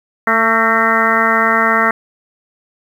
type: harmonic tone with a mistuned harmonic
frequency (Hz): 224.3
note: A3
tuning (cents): +34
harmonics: 1 / 2 / 3 / 4 / 5 / 6 / 7 / 8 / 9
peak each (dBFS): -21 / -22 / -20 / -22 / -18 / -16 / -21 / -16 / -22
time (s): 0.27-1.91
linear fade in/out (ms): 2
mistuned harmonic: 8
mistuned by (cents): +48
effects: 7-bit